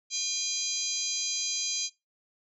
harmonic tone with a mistuned harmonic, 805 Hz, G5, 46 cents sharp, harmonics 3 / 4 / 5 / 6 / 7 / 8 / 9, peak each -40 / -39 / -36 / -34 / -38 / -34 / -38 dBFS, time 0.1-1.9 s, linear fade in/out 50 ms, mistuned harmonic 7, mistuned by +78 cents, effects noise-tail reverb RT60 0.2 s tail -19 dB re dry

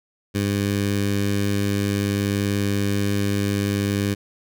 15% pulse tone with notch filter, 100.6 Hz, G2, 45 cents sharp, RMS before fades -22 dBFS, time 0.34-4.15 s, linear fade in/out 20 ms, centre 900 Hz, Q 1.2, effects none

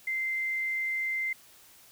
sine tone, 2082 Hz, C7, 9 cents flat, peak -28 dBFS, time 0.07-1.33 s, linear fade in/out 5 ms, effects white hiss -56 dBFS RMS until 1.91 s

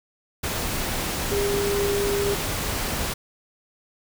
sine tone in noise, 403 Hz, G4, 48 cents sharp, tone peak -22 dBFS, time 1.31-2.35 s, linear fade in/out 10 ms, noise pink, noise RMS -27 dBFS, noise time 0.43-3.14 s, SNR +2 dB, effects none

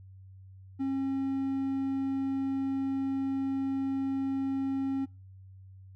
triangle tone, 270 Hz, C#4, 45 cents flat, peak -26 dBFS, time 0.79-5.06 s, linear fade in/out 20 ms, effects noise-tail reverb RT60 0.3 s tail -24 dB re dry + added 95 Hz sine -48 dBFS peak until 5.95 s

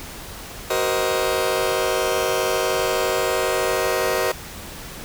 sawtooth chord, C half-diminished seventh, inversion second, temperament just, 376.7 / 470.9 / 523.3 / 627.9 Hz, Gb4 / Bb4 / C5 / Eb5, +31 / +18 / 0 / +16 cents, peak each -21 dBFS, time 0.7-4.32 s, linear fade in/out 5 ms, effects pink hiss -36 dBFS RMS until 5.04 s

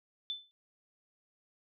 sine tone with exponential decay, 3520 Hz, A7, in tune, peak -31 dBFS, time 0.3-0.51 s, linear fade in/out 0 ms, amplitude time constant 44 ms, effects none

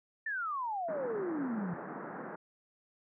sine exponential sweep, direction down, 1809 to 164.81 Hz, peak -33 dBFS, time 0.26-1.74 s, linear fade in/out 5 ms
pink band-pass noise, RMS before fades -43 dBFS, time 0.88-2.36 s, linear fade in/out 10 ms, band 160 to 1700 Hz, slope 48 dB/octave
effects none

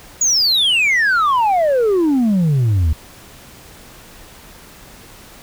sine exponential sweep, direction down, 6900 to 73.8 Hz, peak -9 dBFS, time 0.21-2.93 s, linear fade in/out 5 ms, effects tanh soft clip ceiling -11 dBFS + pink hiss -41 dBFS RMS until 5.42 s

